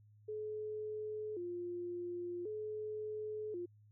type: tone with vibrato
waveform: sine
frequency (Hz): 387.5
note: G4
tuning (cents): -20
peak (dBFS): -39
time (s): 0.28-3.66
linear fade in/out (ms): 10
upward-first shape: square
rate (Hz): 0.46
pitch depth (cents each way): 170
effects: added 105 Hz sine -61 dBFS peak until 3.91 s